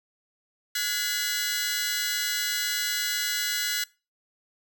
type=tone cluster; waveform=15% pulse; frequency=1451 / 1682 / 2030 / 3952 Hz; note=F#6 / G#6 / B6 / B7; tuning=-34 / +22 / +47 / 0 cents; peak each=-25 dBFS; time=0.75-3.84 s; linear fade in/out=5 ms; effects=noise-tail reverb RT60 0.3 s tail -23 dB re dry